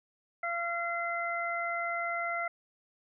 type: harmonic tone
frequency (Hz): 685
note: F5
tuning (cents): -34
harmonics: 1 / 2 / 3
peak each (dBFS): -35 / -35 / -35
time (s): 0.43-2.48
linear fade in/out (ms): 5
effects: none